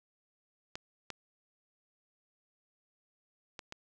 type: clicks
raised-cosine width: 0.2 ms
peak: -22 / -22 / -25 / -25 dBFS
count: 4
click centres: 0.755 / 1.103 / 3.592 / 3.724 s
effects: none